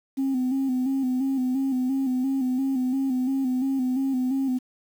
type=tone with vibrato; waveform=sine; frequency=261.6 Hz; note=C4; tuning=in tune; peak=-20 dBFS; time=0.17-4.59 s; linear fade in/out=20 ms; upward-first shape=square; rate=2.9 Hz; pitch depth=53 cents each way; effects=tanh soft clip ceiling -19 dBFS + 8-bit